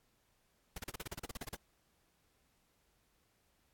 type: noise bursts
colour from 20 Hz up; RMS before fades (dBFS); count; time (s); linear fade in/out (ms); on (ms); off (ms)
pink; -42; 14; 0.76-1.549; 5; 22; 37
effects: pink hiss -75 dBFS RMS until 3.73 s + AAC 64 kbps